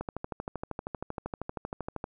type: click train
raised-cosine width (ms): 1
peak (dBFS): -20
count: 27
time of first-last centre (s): 0.01-2.041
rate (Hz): 12.8
effects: none